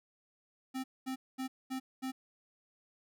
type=tone bursts; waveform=square; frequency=261.6 Hz; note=C4; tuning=in tune; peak=-36 dBFS; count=5; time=0.74-2.12 s; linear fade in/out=20 ms; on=100 ms; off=220 ms; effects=none